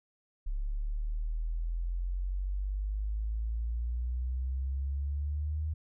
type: exponential sweep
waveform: sine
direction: up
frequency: 34.65 to 78.4 Hz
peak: -30 dBFS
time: 0.46-5.74 s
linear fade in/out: 10 ms
effects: none